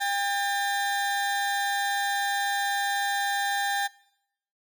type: tone pair together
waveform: 30% pulse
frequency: 801.8 / 1800 Hz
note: G5 / A6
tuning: +39 / +39 cents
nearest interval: octave + major second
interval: 1400 cents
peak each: -24 / -28 dBFS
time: 0-3.88 s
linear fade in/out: 20 ms
effects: noise-tail reverb RT60 0.8 s tail -22 dB re dry